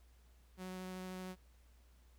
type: tone with vibrato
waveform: sawtooth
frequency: 185 Hz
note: F#3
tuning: in tune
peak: -40 dBFS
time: 0.57-1.36 s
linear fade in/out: 50 ms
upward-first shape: sine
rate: 13 Hz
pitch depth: 8 cents each way
effects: added 60 Hz sine -62 dBFS peak until 2.18 s + pink hiss -73 dBFS RMS until 2.18 s